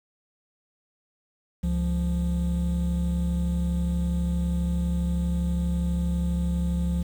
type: tone pair together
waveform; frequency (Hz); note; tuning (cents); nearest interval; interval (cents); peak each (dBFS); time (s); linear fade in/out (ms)
triangle; 68.8 / 174.07; C#2 / F3; -12 / -5; octave + major third; 1607; -23; 1.63-7.03; 10
effects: tanh soft clip ceiling -14 dBFS + 8-bit